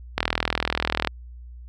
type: click train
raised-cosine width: 0.3 ms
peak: -4 dBFS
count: 37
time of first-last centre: 0.18-1.073 s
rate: 40.3 Hz
effects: added 60 Hz sine -38 dBFS peak until 1.68 s